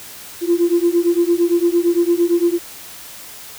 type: beating tone pair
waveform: sine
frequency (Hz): 340 / 348.8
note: F4 / F4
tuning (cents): -46 / -2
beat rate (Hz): 8.8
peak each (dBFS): -15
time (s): 0.41-2.59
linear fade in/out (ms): 50
effects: tanh soft clip ceiling -5 dBFS + white hiss -36 dBFS RMS until 3.58 s